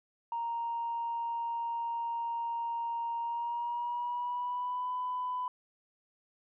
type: tone with pitch glide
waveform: sine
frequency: 932.3 to 999.2 Hz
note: A#5 to B5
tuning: 0 to +20 cents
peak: -31 dBFS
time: 0.32-5.48 s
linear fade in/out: 2 ms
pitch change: +120 cents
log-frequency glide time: 3.19-4.91 s
effects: tanh soft clip ceiling -27 dBFS